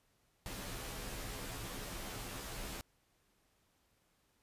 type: noise with comb filter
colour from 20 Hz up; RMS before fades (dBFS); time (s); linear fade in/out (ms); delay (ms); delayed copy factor
pink; -44; 0.46-2.81; 0; 13; -0.95
effects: pink hiss -75 dBFS RMS until 4.42 s + resampled to 32000 Hz